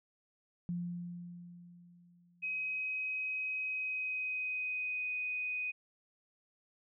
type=tone with exponential decay; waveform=sine; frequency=174.61 Hz; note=F3; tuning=in tune; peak=-33 dBFS; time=0.69-2.81 s; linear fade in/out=0 ms; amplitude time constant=460 ms
type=tone with pitch glide; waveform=sine; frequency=2530 to 2495 Hz; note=D#7 to D#7; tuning=+28 to +4 cents; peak=-34 dBFS; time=2.42-5.72 s; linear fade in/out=20 ms; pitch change=-24 cents; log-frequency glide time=3.64-5.11 s
effects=none